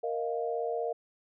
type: chord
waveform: sine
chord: Bb suspended fourth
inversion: none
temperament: equal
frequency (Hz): 466.2 / 622.3 / 698.5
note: Bb4 / Eb5 / F5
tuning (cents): 0 / 0 / 0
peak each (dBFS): -32 / -36 / -35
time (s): 0.03-0.93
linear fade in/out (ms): 10
effects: none